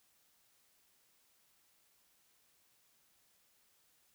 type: silence
effects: white hiss -72 dBFS RMS until 4.14 s